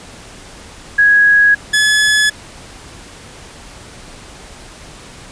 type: tone pair in turn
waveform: sine / sawtooth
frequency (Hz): 1661.2 / 1707.9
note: G#6 / G#6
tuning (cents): 0 / +48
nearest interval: unison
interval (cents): 48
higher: second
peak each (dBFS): -6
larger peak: neither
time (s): 0.98-1.55 / 1.73-2.3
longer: neither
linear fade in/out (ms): 10
effects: pink hiss -36 dBFS RMS until 5.31 s + resampled to 22050 Hz